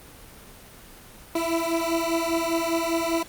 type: beating tone pair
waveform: 20% pulse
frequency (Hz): 329.6 / 334.6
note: E4 / E4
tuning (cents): 0 / +26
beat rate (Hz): 5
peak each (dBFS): -21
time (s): 1.35-3.23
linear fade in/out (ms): 5
effects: pink hiss -46 dBFS RMS until 3.28 s + Opus 24 kbps